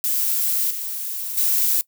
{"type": "noise with level steps", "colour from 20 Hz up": "violet", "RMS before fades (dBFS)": [-21, -28, -19], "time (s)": [0.04, 1.81], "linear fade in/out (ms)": 0, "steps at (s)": [0.7, 1.37], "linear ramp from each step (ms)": 10, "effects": ["noise-tail reverb RT60 0.1 s tail -21 dB re dry"]}